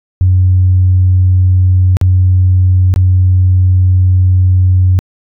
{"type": "tone with dropouts", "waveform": "sine", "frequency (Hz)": 92, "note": "F#2", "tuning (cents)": -9, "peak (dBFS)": -4, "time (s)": [0.21, 4.99], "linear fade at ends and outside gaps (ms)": 0, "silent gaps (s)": [[1.969, 2.013], [2.94, 2.961]], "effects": ["tanh soft clip ceiling 0 dBFS"]}